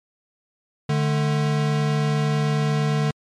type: tone pair together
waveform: square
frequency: 148.32 / 217.3 Hz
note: D3 / A3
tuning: +17 / -21 cents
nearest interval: perfect fifth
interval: 662 cents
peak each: -20 / -28 dBFS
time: 0.89-3.11 s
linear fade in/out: 5 ms
effects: low-pass 6000 Hz 12 dB/octave + MP3 96 kbps